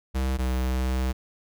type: tone pair in turn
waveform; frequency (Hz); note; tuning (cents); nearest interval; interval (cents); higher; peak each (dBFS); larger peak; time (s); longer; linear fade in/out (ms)
square; 65.41 / 64.29; C2 / C2; 0 / -30; unison; 30; first; -24; neither; 0.14-0.38 / 0.38-1.13; second; 20
effects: none